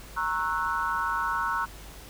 sine chord, F# dominant seventh, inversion first, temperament equal with one note detuned, 932.3 / 1093.5 / 1318.5 / 1480 Hz, A#5 / C#6 / E6 / F#6, 0 / -24 / 0 / 0 cents, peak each -31 dBFS, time 0.16-1.66 s, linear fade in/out 20 ms, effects added 50 Hz sine -46 dBFS peak until 2.09 s + pink hiss -47 dBFS RMS until 2.09 s

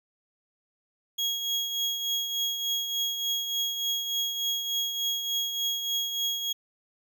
35% pulse tone with tremolo, 3300 Hz, G#7, 12 cents flat, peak -23 dBFS, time 1.18-6.53 s, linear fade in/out 10 ms, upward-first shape triangle, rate 3.4 Hz, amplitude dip 55%, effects none

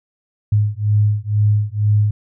sine beating tone pair, 103.83 / 105.93 Hz, G#2 / G#2, 0 / +35 cents, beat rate 2.1 Hz, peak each -16 dBFS, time 0.52-2.11 s, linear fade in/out 5 ms, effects none

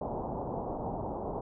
white low-pass noise, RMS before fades -36 dBFS, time 0.01-1.41 s, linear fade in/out 5 ms, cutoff 910 Hz, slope 48 dB/octave, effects none

